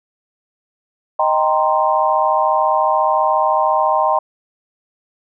sine chord, C minor seventh, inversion first, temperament equal, 622.3 / 784 / 932.3 / 1046.5 Hz, Eb5 / G5 / Bb5 / C6, 0 / 0 / 0 / 0 cents, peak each -18 dBFS, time 1.19-4.19 s, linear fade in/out 5 ms, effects none

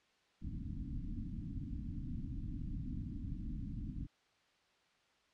pink low-pass noise, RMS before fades -42 dBFS, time 0.41-4.07 s, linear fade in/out 20 ms, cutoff 300 Hz, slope 96 dB/octave, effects white hiss -72 dBFS RMS until 5.33 s + low-pass 4000 Hz 12 dB/octave

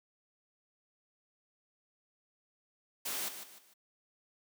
white noise with echo, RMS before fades -37 dBFS, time 3.05-3.29 s, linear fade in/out 10 ms, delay 150 ms, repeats 3, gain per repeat -9 dB, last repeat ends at 3.74 s, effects high-pass 200 Hz 12 dB/octave

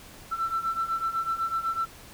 sine beating tone pair, 1333 / 1341 Hz, E6 / E6, +19 / +29 cents, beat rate 8 Hz, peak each -30 / -27 dBFS, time 0.31-1.86 s, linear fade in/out 20 ms, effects tanh soft clip ceiling -20 dBFS + pink hiss -48 dBFS RMS until 2.13 s

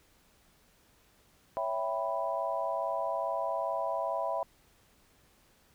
sine chord, C# half-diminished seventh, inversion none, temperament equal with one note detuned, 556.9 / 659.3 / 784 / 987.8 Hz, C#5 / E5 / G5 / B5, +8 / 0 / 0 / 0 cents, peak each -37 / -33 / -38 / -35 dBFS, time 1.57-4.43 s, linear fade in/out 0 ms, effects pink hiss -65 dBFS RMS until 5.74 s

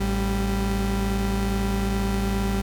35% pulse tone pair together, 54.6 / 196 Hz, A1 / G3, -13 / 0 cents, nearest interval octave + minor seventh, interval 2213 cents, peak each -23 dBFS, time 0-2.62 s, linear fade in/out 10 ms, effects none

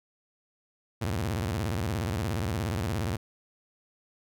sawtooth tone with vibrato, 97 Hz, G2, 18 cents flat, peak -24 dBFS, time 1.01-3.17 s, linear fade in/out 10 ms, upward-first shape square, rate 17 Hz, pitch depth 290 cents each way, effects none

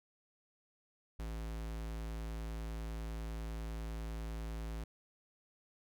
square tone, 55 Hz, A1, in tune, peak -40 dBFS, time 1.19-4.84 s, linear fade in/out 5 ms, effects none

